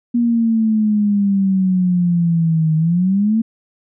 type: exponential two-way sweep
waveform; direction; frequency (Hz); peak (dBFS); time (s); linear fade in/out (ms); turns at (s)
sine; down then up; 240 to 156.1 to 229.1; -12; 0.14-3.42; 10; 2.76
effects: none